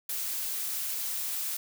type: noise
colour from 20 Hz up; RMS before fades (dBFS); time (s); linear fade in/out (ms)
blue; -33; 0.09-1.57; 5
effects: none